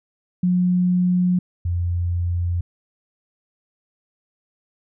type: tone pair in turn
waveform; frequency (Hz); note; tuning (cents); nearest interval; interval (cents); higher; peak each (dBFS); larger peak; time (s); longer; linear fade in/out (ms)
sine; 180 / 87.24; F#3 / F2; -47 / -1; octave + minor second; 1254; first; -15 / -19; first; 0.43-1.39 / 1.65-2.61; neither; 5
effects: none